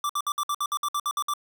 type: tone bursts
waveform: square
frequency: 1172 Hz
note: D6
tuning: 4 cents flat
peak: -25 dBFS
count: 12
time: 0.04-1.337 s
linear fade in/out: 2 ms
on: 54 ms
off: 59 ms
effects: none